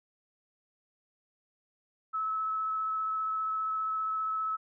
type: tone with vibrato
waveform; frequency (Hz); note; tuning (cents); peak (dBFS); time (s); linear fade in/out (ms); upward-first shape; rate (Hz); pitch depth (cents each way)
sine; 1298; E6; -27; -29; 2.13-4.57; 20; triangle; 15; 12
effects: none